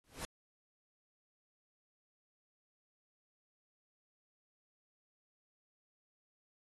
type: noise with exponential growth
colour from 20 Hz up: pink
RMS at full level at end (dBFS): -38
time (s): 0.04-0.25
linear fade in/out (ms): 0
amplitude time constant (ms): 44
effects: AAC 32 kbps